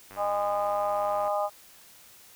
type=click train; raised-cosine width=0.5 ms; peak=-30 dBFS; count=114; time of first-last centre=0.11-1.277 s; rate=96.8 Hz
type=harmonic tone; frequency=204.5 Hz; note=G#3; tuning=26 cents flat; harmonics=3 / 4 / 5 / 6; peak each=-28 / -29 / -36 / -33 dBFS; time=0.16-1.5 s; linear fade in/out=50 ms
effects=white hiss -53 dBFS RMS until 2.35 s